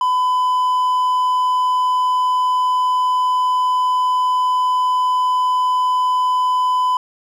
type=tone; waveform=triangle; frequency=1005 Hz; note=B5; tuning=30 cents sharp; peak=-12 dBFS; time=0.01-6.97 s; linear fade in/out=2 ms; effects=none